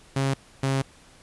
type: tone pair in turn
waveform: sawtooth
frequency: 135.9 / 135.04 Hz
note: C#3 / C#3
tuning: -34 / -45 cents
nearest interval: unison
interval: 11 cents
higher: first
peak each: -18 dBFS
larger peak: neither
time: 0.16-0.34 / 0.63-0.82 s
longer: second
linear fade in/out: 5 ms
effects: pink hiss -53 dBFS RMS until 1.22 s + resampled to 24000 Hz